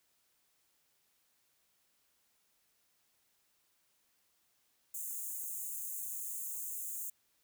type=high-pass noise; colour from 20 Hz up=white; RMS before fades=-41 dBFS; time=4.94-7.1 s; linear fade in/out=5 ms; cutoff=6500 Hz; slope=96 dB/octave; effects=white hiss -75 dBFS RMS until 7.43 s